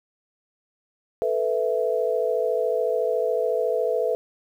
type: chord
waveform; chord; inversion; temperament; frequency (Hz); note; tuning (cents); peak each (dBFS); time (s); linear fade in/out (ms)
sine; A suspended second; none; equal; 440 / 493.9 / 659.3; A4 / B4 / E5; 0 / 0 / 0; -25 / -24 / -26; 1.22-4.15; 0
effects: 9-bit